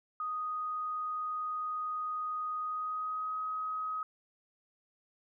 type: tone with pitch glide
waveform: sine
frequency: 1244.5 to 1264.1 Hz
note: D#6 to D#6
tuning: 0 to +27 cents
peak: -33 dBFS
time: 0.2-4.03 s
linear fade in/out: 2 ms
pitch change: +27 cents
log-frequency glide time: 2.61-3.37 s
effects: none